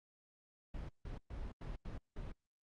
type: noise bursts at uneven times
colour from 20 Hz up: brown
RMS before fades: -44 dBFS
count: 6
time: 0.74-0.89 / 1.05-1.18 / 1.3-1.52 / 1.61-1.76 / 1.85-1.98 / 2.16-2.32 s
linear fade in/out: 5 ms
effects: low-pass 5000 Hz 12 dB/octave + Opus 32 kbps